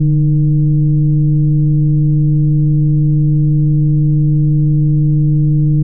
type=tone with frequency modulation; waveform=sine; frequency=148 Hz; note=D3; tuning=14 cents sharp; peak=-8 dBFS; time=0-5.83 s; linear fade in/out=10 ms; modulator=161 Hz; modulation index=0.53; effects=none